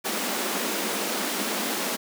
pink high-pass noise, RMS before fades -28 dBFS, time 0.04-1.97 s, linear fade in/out 20 ms, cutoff 190 Hz, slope 96 dB/octave, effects none

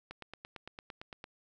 click train, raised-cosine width 0.3 ms, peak -28 dBFS, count 11, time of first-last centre 0.11-1.241 s, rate 8.84 Hz, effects none

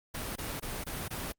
pink noise bursts, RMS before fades -37 dBFS, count 5, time 0.14-1.324 s, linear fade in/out 10 ms, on 220 ms, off 21 ms, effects Opus 48 kbps

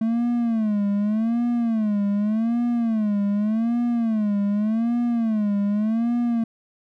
triangle tone with vibrato, 220 Hz, A3, in tune, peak -17 dBFS, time 0.01-6.44 s, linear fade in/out 5 ms, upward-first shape sine, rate 0.85 Hz, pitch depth 150 cents each way, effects none

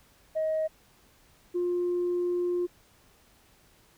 sine tone pair in turn, 630 / 353.6 Hz, D#5 / F4, +21 / +22 cents, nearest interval minor seventh, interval 999 cents, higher first, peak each -24 dBFS, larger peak neither, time 0.35-0.68 / 1.54-2.67 s, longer second, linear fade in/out 20 ms, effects tanh soft clip ceiling -22 dBFS + pink hiss -61 dBFS RMS until 3.97 s

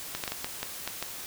clicks, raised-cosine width 0.2 ms, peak -14 dBFS, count 8, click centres 0.15 / 0.238 / 0.278 / 0.32 / 0.445 / 0.63 / 0.876 / 1.026 s, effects white hiss -40 dBFS RMS until 1.26 s

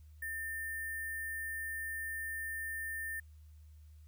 sine tone with sample-and-hold, 1800 Hz, A6, 39 cents sharp, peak -37 dBFS, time 0.22-3.2 s, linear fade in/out 5 ms, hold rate 11025 Hz, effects added 76 Hz sine -53 dBFS peak until 4.07 s + white hiss -75 dBFS RMS until 4.07 s

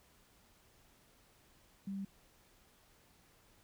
sine tone, 196 Hz, G3, in tune, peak -38 dBFS, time 1.87-2.05 s, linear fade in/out 5 ms, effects pink hiss -67 dBFS RMS until 3.63 s

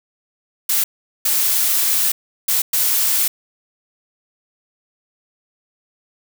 blue noise bursts at uneven times, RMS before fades -17 dBFS, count 4, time 0.69-0.84 / 1.25-2.12 / 2.48-2.62 / 2.73-3.28 s, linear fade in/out 5 ms, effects none

